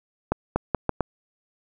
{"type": "accelerating click train", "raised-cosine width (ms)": 1, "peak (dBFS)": -7, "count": 5, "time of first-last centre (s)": [0.32, 1.007], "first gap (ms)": 240, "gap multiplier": 0.78, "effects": []}